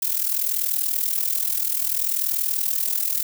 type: noise with amplitude modulation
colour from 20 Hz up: violet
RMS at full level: -20 dBFS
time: 0.02-3.23 s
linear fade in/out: 5 ms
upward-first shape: sine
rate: 40.6 Hz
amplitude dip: 75%
effects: none